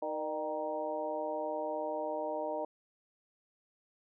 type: harmonic tone with a mistuned harmonic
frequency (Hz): 156.2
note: D#3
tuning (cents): +7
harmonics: 2 / 3 / 4 / 5 / 6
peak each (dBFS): -43 / -41 / -36 / -42 / -41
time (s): 0.02-2.65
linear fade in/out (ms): 5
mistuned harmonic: 4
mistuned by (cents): -47
effects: none